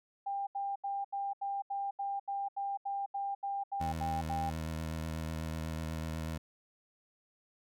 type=tone bursts; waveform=sine; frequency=796 Hz; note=G5; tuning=26 cents sharp; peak=-33 dBFS; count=15; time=0.26-4.502 s; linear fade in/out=10 ms; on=210 ms; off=78 ms
type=tone with vibrato; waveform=20% pulse; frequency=80.1 Hz; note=E2; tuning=49 cents flat; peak=-31 dBFS; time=3.8-6.38 s; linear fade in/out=10 ms; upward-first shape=triangle; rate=8.1 Hz; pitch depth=33 cents each way
effects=none